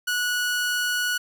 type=tone; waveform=sawtooth; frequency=1467 Hz; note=F#6; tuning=15 cents flat; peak=-19 dBFS; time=0.07-1.18 s; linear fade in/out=10 ms; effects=9-bit